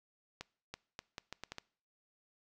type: accelerating click train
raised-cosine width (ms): 0.2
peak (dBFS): -25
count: 8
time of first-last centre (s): 0.41-1.584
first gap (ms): 330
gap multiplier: 0.76
effects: noise-tail reverb RT60 0.5 s tail -23 dB re dry

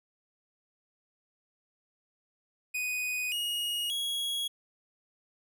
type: tone with pitch steps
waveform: 45% pulse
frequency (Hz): 2489 / 2876 / 3322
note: D#7 / F#7 / G#7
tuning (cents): 0 / -50 / 0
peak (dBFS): -30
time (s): 2.74-4.48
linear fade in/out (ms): 10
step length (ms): 580
effects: none

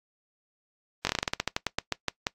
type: slowing click train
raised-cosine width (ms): 0.2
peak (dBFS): -8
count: 17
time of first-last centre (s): 1.05-2.269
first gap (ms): 20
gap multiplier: 1.16
effects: noise-tail reverb RT60 0.1 s tail -22 dB re dry + AAC 48 kbps

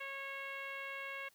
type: tone with low-pass filter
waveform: 10% pulse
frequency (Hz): 548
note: C#5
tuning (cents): -20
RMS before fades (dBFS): -44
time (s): 0-1.29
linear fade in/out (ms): 10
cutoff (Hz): 2400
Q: 2.4
effects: white hiss -69 dBFS RMS until 1.34 s

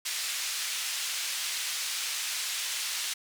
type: band-pass noise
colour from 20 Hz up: pink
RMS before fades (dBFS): -33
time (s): 0.05-3.14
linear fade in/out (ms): 10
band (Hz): 2600 to 10000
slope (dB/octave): 12
effects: none

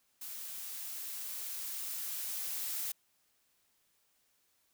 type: noise with level ramp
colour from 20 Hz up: blue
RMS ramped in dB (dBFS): -44 to -37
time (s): 0.21-2.92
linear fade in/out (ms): 5
effects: white hiss -74 dBFS RMS until 4.73 s

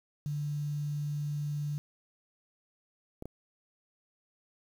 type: tone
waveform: sine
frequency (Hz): 146.83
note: D3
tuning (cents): 0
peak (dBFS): -31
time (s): 0.26-1.78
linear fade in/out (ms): 0
type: clicks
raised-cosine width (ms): 2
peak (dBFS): -27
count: 2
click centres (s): 3.224 / 3.256
effects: 9-bit

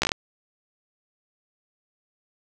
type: slowing click train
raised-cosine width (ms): 0.2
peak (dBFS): -4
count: 6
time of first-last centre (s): 0.02-0.118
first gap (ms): 14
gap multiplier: 1.17
effects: none

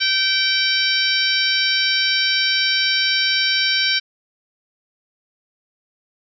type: harmonic tone with a mistuned harmonic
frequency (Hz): 772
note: G5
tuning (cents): -27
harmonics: 2 / 3 / 4 / 5 / 6 / 7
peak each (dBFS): -23 / -23 / -23 / -23 / -23 / -23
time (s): 0-4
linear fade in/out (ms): 20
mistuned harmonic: 7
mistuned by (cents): +28
effects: none

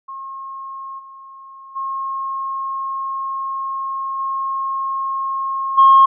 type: tone with level steps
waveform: sine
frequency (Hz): 1078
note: C#6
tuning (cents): -49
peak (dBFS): -28 / -36 / -21 / -19 / -5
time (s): 0.08-6.06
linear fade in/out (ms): 10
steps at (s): 0.98 / 1.75 / 4.18 / 5.77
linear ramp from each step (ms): 20
effects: tanh soft clip ceiling -1 dBFS

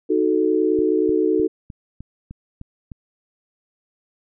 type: chord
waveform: sine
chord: D# diminished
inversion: none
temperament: equal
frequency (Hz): 311.1 / 370 / 440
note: D#4 / F#4 / A4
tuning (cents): 0 / 0 / 0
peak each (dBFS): -20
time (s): 0.09-1.48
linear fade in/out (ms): 20
type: click train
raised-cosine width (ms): 5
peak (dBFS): -23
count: 8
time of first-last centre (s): 0.79-2.918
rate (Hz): 3.29
effects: none

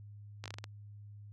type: slowing click train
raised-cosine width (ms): 0.2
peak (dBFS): -25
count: 7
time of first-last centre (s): 0.44-0.641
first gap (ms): 17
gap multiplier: 1.27
effects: added 103 Hz sine -48 dBFS peak until 1.32 s

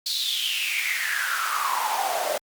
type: noise with high-pass filter sweep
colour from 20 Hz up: pink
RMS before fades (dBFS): -26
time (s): 0.06-2.38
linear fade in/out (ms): 5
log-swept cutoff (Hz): 4300 to 580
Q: 7.4
effects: Opus 48 kbps

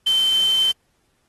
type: tone in noise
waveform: sine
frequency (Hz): 3089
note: G7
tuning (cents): -26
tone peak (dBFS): -15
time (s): 0.06-0.72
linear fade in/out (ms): 10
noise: white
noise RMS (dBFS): -33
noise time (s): 0.06-0.72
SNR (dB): +15
effects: pink hiss -67 dBFS RMS until 1.28 s + AAC 32 kbps

